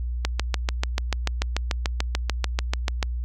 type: click train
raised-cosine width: 0.2 ms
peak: -6 dBFS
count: 20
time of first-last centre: 0.25-3.028 s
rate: 6.84 Hz
effects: added 60 Hz sine -25 dBFS peak until 3.24 s